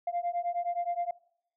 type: beating tone pair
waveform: sine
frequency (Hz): 692 / 701.6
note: F5 / F5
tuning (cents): -16 / +8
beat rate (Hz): 9.6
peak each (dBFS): -31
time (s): 0.07-1.11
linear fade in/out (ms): 5
effects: noise-tail reverb RT60 0.7 s tail -23 dB re dry + tanh soft clip ceiling -24 dBFS